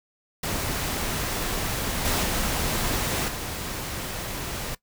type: noise with level steps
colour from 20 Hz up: pink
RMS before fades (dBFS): -28 / -24 / -26 / -32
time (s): 0.43-4.75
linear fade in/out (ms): 5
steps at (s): 2.05 / 2.23 / 3.28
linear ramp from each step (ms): 2
effects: noise-tail reverb RT60 0.1 s tail -19 dB re dry